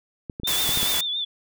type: clicks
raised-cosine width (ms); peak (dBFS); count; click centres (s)
3; -19; 6; 0.298 / 0.399 / 0.434 / 0.692 / 0.774 / 0.83
type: tone with vibrato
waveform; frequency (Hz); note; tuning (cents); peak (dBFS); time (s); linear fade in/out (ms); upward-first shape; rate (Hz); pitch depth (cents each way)
sine; 3523; A7; +1; -24; 0.44-1.25; 10; triangle; 7.1; 68
type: noise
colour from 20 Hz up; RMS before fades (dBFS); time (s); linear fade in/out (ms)
white; -25; 0.47-1.01; 5
effects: none